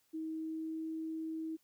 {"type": "tone with pitch glide", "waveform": "sine", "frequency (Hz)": [318.2, 320.2], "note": ["D#4", "D#4"], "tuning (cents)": [39, 50], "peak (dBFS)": -37, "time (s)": [0.13, 1.57], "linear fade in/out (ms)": 20, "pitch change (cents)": 11, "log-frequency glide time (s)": [0.33, 0.87], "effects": ["white hiss -74 dBFS RMS until 1.63 s"]}